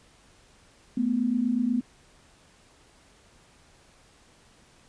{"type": "tone pair together", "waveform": "sine", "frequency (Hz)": [221.1, 249.3], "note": ["A3", "B3"], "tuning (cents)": [9, 16], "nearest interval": "major second", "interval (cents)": 207, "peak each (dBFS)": [-27, -24], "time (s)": [0.97, 1.81], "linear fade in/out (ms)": 5, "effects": ["pink hiss -58 dBFS RMS until 4.88 s", "resampled to 22050 Hz"]}